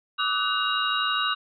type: tone cluster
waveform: sine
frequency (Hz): 1157 / 1269 / 1496 / 2819 / 3824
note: D6 / D#6 / F#6 / F7 / A#7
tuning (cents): -26 / +34 / +19 / +16 / +43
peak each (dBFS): -29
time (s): 0.18-1.35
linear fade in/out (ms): 20
effects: none